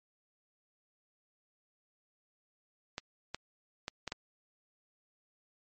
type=clicks; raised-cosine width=0.2 ms; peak=-19 dBFS; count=5; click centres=2.981 / 3.346 / 3.881 / 4.077 / 4.121 s; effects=MP3 32 kbps